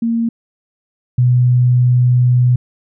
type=tone pair in turn; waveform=sine; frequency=230.5 / 124.09 Hz; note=A#3 / B2; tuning=-19 / +9 cents; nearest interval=major seventh; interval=1072 cents; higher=first; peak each=-13 / -8 dBFS; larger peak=second; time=0.02-0.29 / 1.18-2.56 s; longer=second; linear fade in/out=5 ms; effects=none